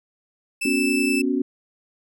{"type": "tone", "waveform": "40% pulse", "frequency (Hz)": 2637, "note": "E7", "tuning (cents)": 0, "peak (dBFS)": -22, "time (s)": [0.61, 1.22], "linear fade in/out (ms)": 10}
{"type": "chord", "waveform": "sine", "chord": "B suspended second", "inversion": "none", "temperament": "equal", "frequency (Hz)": [246.9, 277.2, 370], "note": ["B3", "C#4", "F#4"], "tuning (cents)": [0, 0, 0], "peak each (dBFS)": [-24, -22, -26], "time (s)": [0.65, 1.42], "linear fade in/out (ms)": 5}
{"effects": []}